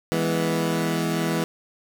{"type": "chord", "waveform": "20% pulse", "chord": "E major", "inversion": "none", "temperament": "equal", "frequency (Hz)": [164.81, 207.7, 246.9], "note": ["E3", "G#3", "B3"], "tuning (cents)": [0, 0, 0], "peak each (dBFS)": [-19, -23, -24], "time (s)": [0.12, 1.44], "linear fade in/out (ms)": 0, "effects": []}